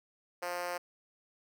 5% pulse tone with high-pass filter, 176.5 Hz, F3, 19 cents sharp, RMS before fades -37 dBFS, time 0.42-0.78 s, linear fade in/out 10 ms, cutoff 530 Hz, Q 2.4, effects none

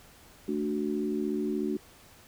sine chord, D major, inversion second, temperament equal, 220 / 293.7 / 370 Hz, A3 / D4 / F#4, 0 / 0 / 0 cents, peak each -32 dBFS, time 0.48-1.77 s, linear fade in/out 5 ms, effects pink hiss -55 dBFS RMS until 2.27 s

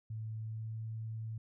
sine tone with pitch glide, 110 to 111.28 Hz, A2 to A2, 0 to +20 cents, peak -38 dBFS, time 0.1-1.38 s, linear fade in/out 5 ms, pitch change +20 cents, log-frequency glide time 0.39-0.81 s, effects none

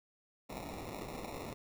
blue noise with sample-and-hold, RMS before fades -44 dBFS, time 0.49-1.54 s, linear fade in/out 10 ms, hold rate 1575 Hz, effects none

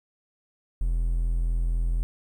triangle tone, 41.99 Hz, E1, 33 cents sharp, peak -20 dBFS, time 0.81-2.03 s, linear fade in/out 0 ms, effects 10-bit

